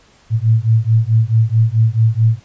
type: beating tone pair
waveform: sine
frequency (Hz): 110 / 114.6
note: A2 / A#2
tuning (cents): 0 / -29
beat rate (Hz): 4.6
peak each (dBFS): -13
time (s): 0.3-2.4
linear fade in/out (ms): 50
effects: pink hiss -50 dBFS RMS until 2.44 s + resampled to 16000 Hz